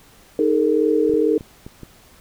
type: chord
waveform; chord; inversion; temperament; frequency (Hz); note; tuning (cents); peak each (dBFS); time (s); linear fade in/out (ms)
sine; D# suspended fourth; none; equal with one note detuned; 311.1 / 415.3 / 457.4; D#4 / G#4 / A#4; 0 / 0 / -33; -19 / -20 / -18; 0.39-1.38; 2
type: clicks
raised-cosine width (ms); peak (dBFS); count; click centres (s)
3; -22; 5; 1.096 / 1.138 / 1.409 / 1.665 / 1.833
effects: pink hiss -50 dBFS RMS until 2.2 s